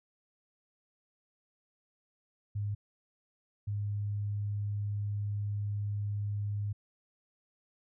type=tone bursts at uneven times; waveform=sine; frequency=102.8 Hz; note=G#2; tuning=17 cents flat; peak=-31 dBFS; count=2; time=2.55-2.75 / 3.67-6.73 s; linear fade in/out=10 ms; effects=none